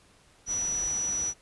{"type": "tone in noise", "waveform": "sine", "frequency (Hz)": 5890, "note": "F#8", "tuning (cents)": -9, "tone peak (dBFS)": -27, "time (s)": [0.46, 1.34], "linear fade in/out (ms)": 50, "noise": "pink", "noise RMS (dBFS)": -42, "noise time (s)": [0.46, 1.34], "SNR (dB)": 12, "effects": ["pink hiss -60 dBFS RMS until 1.41 s", "resampled to 24000 Hz"]}